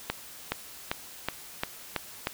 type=accelerating click train; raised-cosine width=0.3 ms; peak=-11 dBFS; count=7; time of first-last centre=0.1-2.271 s; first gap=420 ms; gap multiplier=0.94; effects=white hiss -46 dBFS RMS until 2.33 s